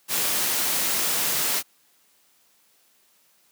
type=noise; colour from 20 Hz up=white; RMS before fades=-24 dBFS; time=0.08-1.63 s; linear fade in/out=50 ms; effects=white hiss -62 dBFS RMS until 3.51 s + high-pass 150 Hz 12 dB/octave